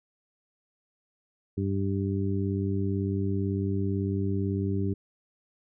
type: harmonic tone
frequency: 98 Hz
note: G2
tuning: in tune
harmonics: 1 / 2 / 3 / 4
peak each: -28 / -31 / -33 / -34 dBFS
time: 1.57-4.94 s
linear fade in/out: 10 ms
effects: none